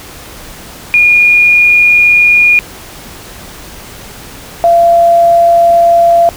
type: tone pair in turn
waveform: sine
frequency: 2433 / 682.7 Hz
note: D#7 / F5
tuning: -39 / -40 cents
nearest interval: octave + minor seventh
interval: 2201 cents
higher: first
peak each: -3 dBFS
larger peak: neither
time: 0.94-2.59 / 4.64-6.29 s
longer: neither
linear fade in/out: 0 ms
effects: pink hiss -30 dBFS RMS until 6.36 s